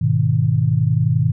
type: chord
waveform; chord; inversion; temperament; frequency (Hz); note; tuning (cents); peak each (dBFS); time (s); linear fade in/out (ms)
sine; G# minor; none; just; 103.83 / 124.59 / 155.74; G#2 / B2 / D#3; 0 / +16 / +2; -19 / -17 / -18; 0.01-1.32; 10
effects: none